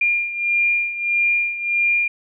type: beating tone pair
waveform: sine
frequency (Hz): 2400 / 2401.6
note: D7 / D7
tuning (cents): +37 / +38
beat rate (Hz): 1.6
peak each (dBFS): -18 / -23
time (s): 0.01-2.08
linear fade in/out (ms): 5
effects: none